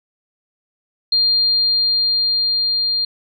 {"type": "tone with level ramp", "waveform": "sine", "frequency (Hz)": 4200, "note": "C8", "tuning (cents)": 6, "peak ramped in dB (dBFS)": [-12, -16], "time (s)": [1.12, 3.05], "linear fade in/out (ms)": 5, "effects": []}